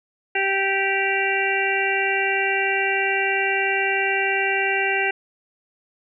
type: harmonic tone with a mistuned harmonic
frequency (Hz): 390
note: G4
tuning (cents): -9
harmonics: 1 / 2 / 4 / 5 / 6 / 7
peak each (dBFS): -26 / -26 / -26 / -26 / -26 / -26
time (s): 0.35-5.11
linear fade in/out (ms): 5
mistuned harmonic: 7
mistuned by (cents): +17
effects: none